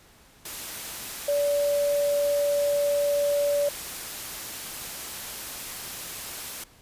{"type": "tone in noise", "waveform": "sine", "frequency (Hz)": 576, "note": "D5", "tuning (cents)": -34, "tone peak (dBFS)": -21, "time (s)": [1.28, 3.69], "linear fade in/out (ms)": 5, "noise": "white", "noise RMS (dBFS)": -36, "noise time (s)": [0.45, 6.64], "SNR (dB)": 12, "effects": ["pink hiss -55 dBFS RMS until 6.81 s", "resampled to 32000 Hz"]}